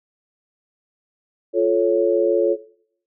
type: chord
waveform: sine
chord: F augmented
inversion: none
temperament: equal with one note detuned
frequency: 349.2 / 435.4 / 554.4 Hz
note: F4 / A4 / C#5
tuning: 0 / -18 / 0 cents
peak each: -19 dBFS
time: 1.53-2.57 s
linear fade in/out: 50 ms
effects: noise-tail reverb RT60 0.6 s tail -17 dB re dry